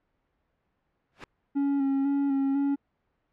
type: noise with exponential growth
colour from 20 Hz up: white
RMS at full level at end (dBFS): -30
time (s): 1.12-1.24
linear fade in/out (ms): 1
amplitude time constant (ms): 24
type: tone with vibrato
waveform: triangle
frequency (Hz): 276.6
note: C#4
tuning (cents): -4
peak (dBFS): -21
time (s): 1.55-2.76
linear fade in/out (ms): 20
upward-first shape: square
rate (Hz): 2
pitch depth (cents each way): 23
effects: pink hiss -75 dBFS RMS until 3.32 s + low-pass 2000 Hz 12 dB/octave